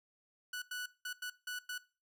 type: tone bursts at uneven times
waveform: sawtooth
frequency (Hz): 1480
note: F#6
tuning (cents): 0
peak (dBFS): -35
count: 6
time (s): 0.53-0.62 / 0.71-0.86 / 1.05-1.13 / 1.22-1.3 / 1.47-1.59 / 1.69-1.78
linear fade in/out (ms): 5
effects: noise-tail reverb RT60 0.3 s tail -18 dB re dry